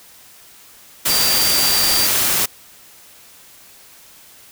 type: tone in noise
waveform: sine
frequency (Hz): 4699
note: D8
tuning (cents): 0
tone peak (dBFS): -18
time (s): 1.09-2.07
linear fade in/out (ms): 10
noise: white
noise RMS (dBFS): -17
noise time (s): 1.05-2.46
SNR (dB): -4
effects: white hiss -45 dBFS RMS until 4.51 s